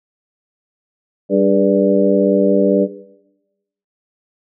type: harmonic tone with a mistuned harmonic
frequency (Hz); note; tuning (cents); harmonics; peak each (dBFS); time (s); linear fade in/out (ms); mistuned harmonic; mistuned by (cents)
98; G2; 0; 2 / 3 / 4 / 5 / 6; -17 / -17 / -17 / -17 / -17; 1.29-2.88; 50; 4; +58
effects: noise-tail reverb RT60 1.0 s tail -18 dB re dry